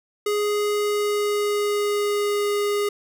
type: tone with pitch glide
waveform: square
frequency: 415.3 to 410.8 Hz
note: G#4 to G#4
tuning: 0 to -19 cents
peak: -21 dBFS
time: 0.26-2.89 s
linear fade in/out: 5 ms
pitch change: -19 cents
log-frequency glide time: 0.76-2.49 s
effects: none